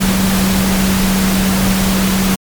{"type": "tone in noise", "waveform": "sine", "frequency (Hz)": 190.6, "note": "G3", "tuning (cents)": -48, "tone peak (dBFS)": -12, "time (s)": [0, 2.36], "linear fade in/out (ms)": 20, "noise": "pink", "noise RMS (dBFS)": -17, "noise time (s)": [0, 2.36], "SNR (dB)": 2, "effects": ["MP3 96 kbps"]}